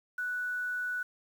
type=tone with quantisation; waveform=sine; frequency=1480 Hz; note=F#6; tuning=in tune; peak=-31 dBFS; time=0.18-1.03 s; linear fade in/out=5 ms; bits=9; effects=none